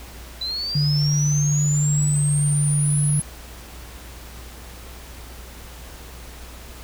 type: linear sweep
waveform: sine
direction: up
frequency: 3965 to 10620 Hz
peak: -24 dBFS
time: 0.41-3.22 s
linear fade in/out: 5 ms
type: tone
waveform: sine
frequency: 146.83 Hz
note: D3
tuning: in tune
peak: -17 dBFS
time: 0.75-3.2 s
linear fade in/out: 5 ms
effects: added 60 Hz sine -39 dBFS peak until 6.83 s + pink hiss -42 dBFS RMS until 6.83 s